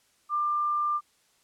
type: tone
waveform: sine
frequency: 1192 Hz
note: D6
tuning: 25 cents sharp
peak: -24 dBFS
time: 0.29-1.01 s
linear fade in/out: 50 ms
effects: white hiss -66 dBFS RMS until 1.43 s + low-pass 10000 Hz 12 dB/octave